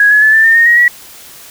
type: tone with pitch steps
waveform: sine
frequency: 1661.2 / 1697.1 / 1733.7 / 1771.2 / 1809.5 / 1848.5 / 1888.5 / 1929.3 Hz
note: G#6 / G#6 / A6 / A6 / A6 / A#6 / A#6 / B6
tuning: 0 / +37 / -26 / +11 / +48 / -15 / +22 / -41 cents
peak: -4 dBFS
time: 0-0.88 s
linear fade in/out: 2 ms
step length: 110 ms
effects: white hiss -35 dBFS RMS until 1.5 s